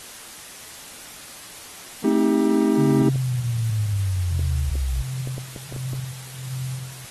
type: chord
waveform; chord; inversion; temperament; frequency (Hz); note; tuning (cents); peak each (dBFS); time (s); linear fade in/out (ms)
triangle; A half-diminished seventh; none; just; 220 / 264 / 316.8 / 396; A3 / C4 / Eb4 / G4; 0 / +16 / +31 / +18; -20 / -20 / -19 / -21; 2.04-3.09; 5
type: linear sweep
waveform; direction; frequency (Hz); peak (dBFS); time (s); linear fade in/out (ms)
sine; down; 146.83 to 58.6; -20; 2.77-5.03; 20
type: clicks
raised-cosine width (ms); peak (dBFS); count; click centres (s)
2; -23; 10; 3.02 / 3.158 / 4.394 / 4.755 / 5.274 / 5.381 / 5.562 / 5.725 / 5.763 / 5.933
type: tone with tremolo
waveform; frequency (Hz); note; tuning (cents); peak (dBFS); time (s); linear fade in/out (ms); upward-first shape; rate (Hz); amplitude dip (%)
sine; 129.8; C3; -13; -25; 4.31-7.05; 0; sine; 1.4; 85
effects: white hiss -40 dBFS RMS until 7.1 s + AAC 32 kbps